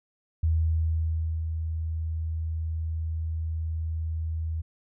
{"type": "tone with ADSR envelope", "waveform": "sine", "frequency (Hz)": 80.5, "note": "E2", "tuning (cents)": -41, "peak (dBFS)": -20, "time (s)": [0.43, 4.62], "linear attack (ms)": 6, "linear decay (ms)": 1000, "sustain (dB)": -7, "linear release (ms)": 15, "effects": []}